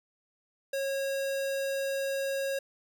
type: tone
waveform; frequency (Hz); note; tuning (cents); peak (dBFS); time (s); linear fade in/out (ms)
square; 546; C#5; -26; -30; 0.73-2.59; 5
effects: none